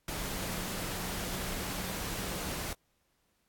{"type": "tone in noise", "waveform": "sine", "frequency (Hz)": 185, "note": "F#3", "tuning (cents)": 0, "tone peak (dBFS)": -43, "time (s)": [0.19, 2.49], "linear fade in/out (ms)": 2, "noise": "pink", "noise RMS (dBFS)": -37, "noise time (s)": [0.08, 2.73], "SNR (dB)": -9, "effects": ["pink hiss -75 dBFS RMS until 3.48 s", "AAC 64 kbps"]}